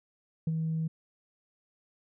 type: tone with ADSR envelope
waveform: sine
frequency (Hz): 160.6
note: E3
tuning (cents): -45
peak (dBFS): -22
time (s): 0.47-0.88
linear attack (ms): 4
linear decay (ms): 34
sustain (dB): -5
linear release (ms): 11
effects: tanh soft clip ceiling -24 dBFS